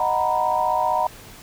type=chord; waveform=sine; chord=B major seventh; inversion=first; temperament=equal with one note detuned; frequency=619.7 / 740 / 932.3 / 987.8 Hz; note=D#5 / F#5 / A#5 / B5; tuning=-7 / 0 / 0 / 0 cents; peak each=-26 / -23 / -22 / -25 dBFS; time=0-1.07 s; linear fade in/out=2 ms; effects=pink hiss -43 dBFS RMS until 1.42 s